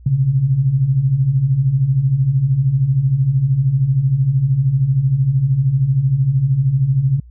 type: beating tone pair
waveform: sine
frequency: 124.1 / 137.1 Hz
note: B2 / C#3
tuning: +9 / -19 cents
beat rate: 13 Hz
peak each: -19 / -13 dBFS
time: 0.06-7.2 s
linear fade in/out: 5 ms
effects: added 60 Hz sine -38 dBFS peak until 7.3 s